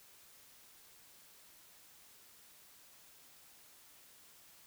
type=silence; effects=white hiss -61 dBFS RMS until 4.66 s